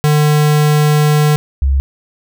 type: tone pair in turn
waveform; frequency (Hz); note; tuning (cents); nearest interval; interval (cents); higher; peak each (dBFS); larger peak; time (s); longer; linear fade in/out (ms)
square / sine; 150 / 68.06; D3 / C#2; +37 / -31; octave + major second; 1368; first; -9; neither; 0.04-1.36 / 1.62-1.8; first; 0
effects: none